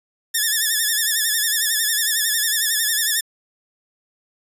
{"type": "tone with vibrato", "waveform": "5% pulse", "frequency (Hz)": 1761, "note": "A6", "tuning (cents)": 1, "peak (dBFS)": -7, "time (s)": [0.34, 3.21], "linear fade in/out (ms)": 10, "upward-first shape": "sine", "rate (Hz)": 11, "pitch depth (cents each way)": 81, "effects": ["resampled to 32000 Hz"]}